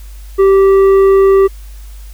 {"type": "tone with tanh clipping", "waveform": "sine", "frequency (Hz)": 389.1, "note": "G4", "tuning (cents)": -13, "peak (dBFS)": -6, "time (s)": [0.38, 1.48], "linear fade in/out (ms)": 20, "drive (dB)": 8, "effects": ["added 50 Hz sine -28 dBFS peak until 2.13 s", "white hiss -44 dBFS RMS until 2.13 s"]}